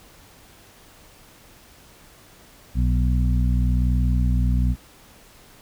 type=harmonic tone with a mistuned harmonic; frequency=61.1 Hz; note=B1; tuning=18 cents flat; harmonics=1 / 2 / 3 / 4; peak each=-18 / -24 / -28 / -30 dBFS; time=2.74-4.76 s; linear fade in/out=50 ms; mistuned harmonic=4; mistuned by=+19 cents; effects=pink hiss -50 dBFS RMS until 5.61 s